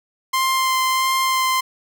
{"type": "tone with vibrato", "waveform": "sawtooth", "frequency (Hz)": 1046.5, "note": "C6", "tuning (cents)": 0, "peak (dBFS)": -13, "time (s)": [0.33, 1.61], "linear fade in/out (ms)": 10, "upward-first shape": "sine", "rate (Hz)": 1.5, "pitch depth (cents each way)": 11, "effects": []}